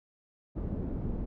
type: low-pass noise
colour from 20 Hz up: pink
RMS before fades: -34 dBFS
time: 0.55-1.26 s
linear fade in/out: 20 ms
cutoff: 320 Hz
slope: 12 dB/octave
effects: none